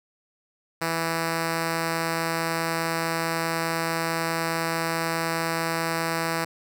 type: tone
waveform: 5% pulse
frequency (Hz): 164.7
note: E3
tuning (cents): -1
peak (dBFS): -13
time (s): 0.81-6.45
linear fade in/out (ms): 10
effects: none